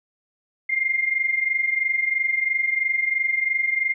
sine tone pair together, 2093 / 2116 Hz, C7 / C7, 0 / +19 cents, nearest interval unison, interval 19 cents, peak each -25 / -21 dBFS, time 0.69-3.94 s, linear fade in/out 10 ms, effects none

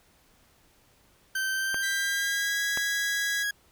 40% pulse tone with pitch glide, 1552 to 1653.8 Hz, G6 to G#6, -18 to -8 cents, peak -26 dBFS, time 1.35-3.51 s, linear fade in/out 5 ms, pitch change +110 cents, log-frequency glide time 1.53-2.6 s
clicks, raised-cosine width 0.5 ms, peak -18 dBFS, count 2, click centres 1.744 / 2.774 s
15% pulse tone, 1975.5 Hz, B6, in tune, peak -27 dBFS, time 1.82-3.44 s, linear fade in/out 20 ms
effects pink hiss -62 dBFS RMS until 3.71 s

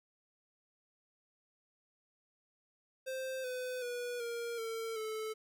square tone with pitch steps, 523.3 / 504.6 / 486.6 / 469.2 / 452.4 / 436.2 Hz, C5 / B4 / B4 / A#4 / A4 / A4, 0 / +37 / -26 / +11 / +48 / -15 cents, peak -38 dBFS, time 3.06-5.34 s, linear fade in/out 20 ms, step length 380 ms, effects none

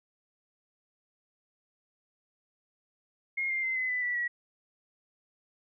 sine tone with pitch steps, 2144 / 2106 / 2069 / 2032 / 1995.8 / 1960.4 / 1925.6 Hz, C7 / C7 / C7 / B6 / B6 / B6 / B6, +42 / +11 / -20 / +49 / +18 / -13 / -44 cents, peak -28 dBFS, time 3.37-4.28 s, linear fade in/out 10 ms, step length 130 ms, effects none

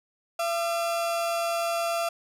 35% pulse tone pair together, 677.4 / 1207 Hz, E5 / D6, +47 / +47 cents, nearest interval minor seventh, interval 1000 cents, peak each -24 / -34 dBFS, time 0.39-2.09 s, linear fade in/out 5 ms, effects resampled to 32000 Hz + 9-bit

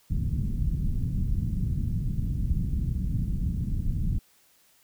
pink low-pass noise, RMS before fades -27 dBFS, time 0.1-4.19 s, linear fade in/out 10 ms, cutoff 190 Hz, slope 24 dB/octave, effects white hiss -62 dBFS RMS until 4.83 s

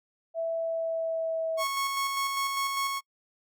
sine tone with pitch glide, 659.3 to 648.7 Hz, E5 to E5, 0 to -28 cents, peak -27 dBFS, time 0.34-1.65 s, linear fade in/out 50 ms, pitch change -28 cents, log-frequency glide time 0.54-1.48 s
sawtooth tone with tremolo, 1100 Hz, C#6, 14 cents flat, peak -23 dBFS, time 1.57-3.01 s, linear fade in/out 50 ms, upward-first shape square, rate 5 Hz, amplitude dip 30%
effects noise-tail reverb RT60 0.1 s tail -26 dB re dry

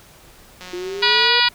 click train, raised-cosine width 0.2 ms, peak -19 dBFS, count 122, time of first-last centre 0.61-1.275 s, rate 182 Hz
sine linear sweep, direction up, 349 to 482 Hz, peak -25 dBFS, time 0.73-1.4 s, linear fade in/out 5 ms
harmonic tone, 484.3 Hz, B4, 34 cents flat, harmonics 2 / 3 / 4 / 5 / 6 / 7 / 8 / 9 / 10, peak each -22 / -22 / -22 / -22 / -22 / -22 / -22 / -22 / -22 dBFS, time 1.02-1.49 s, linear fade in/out 10 ms
effects pink hiss -47 dBFS RMS until 1.54 s

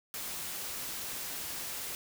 white noise, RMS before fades -39 dBFS, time 0.14-1.95 s, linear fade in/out 0 ms, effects none

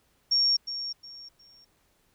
sine tone with echo, 5530 Hz, F8, 18 cents flat, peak -20 dBFS, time 0.31-0.57 s, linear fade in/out 10 ms, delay 360 ms, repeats 3, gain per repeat -11 dB, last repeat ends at 1.65 s, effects pink hiss -68 dBFS RMS until 2.14 s

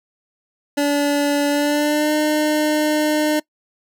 25% pulse tone with pitch glide, 288 to 303.7 Hz, D4 to D#4, -34 to -42 cents, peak -12 dBFS, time 0.77-3.4 s, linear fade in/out 10 ms, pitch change +92 cents, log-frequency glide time 1.49-2.13 s, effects noise-tail reverb RT60 0.1 s tail -23 dB re dry

